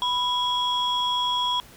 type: tone pair together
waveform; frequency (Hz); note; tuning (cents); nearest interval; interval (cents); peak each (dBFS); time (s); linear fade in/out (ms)
sine; 987.8 / 3323; B5 / G#7; 0 / 0; octave + major sixth; 2100; -23 / -23; 0.02-1.6; 0
effects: tanh soft clip ceiling -17 dBFS + pink hiss -49 dBFS RMS until 1.76 s